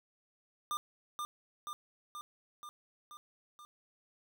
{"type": "tone with echo", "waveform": "square", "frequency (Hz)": 1200, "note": "D6", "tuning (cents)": 37, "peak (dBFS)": -34, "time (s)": [0.71, 0.77], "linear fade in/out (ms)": 0, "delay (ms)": 480, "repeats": 6, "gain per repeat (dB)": -3, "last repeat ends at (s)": 3.65, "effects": ["12-bit"]}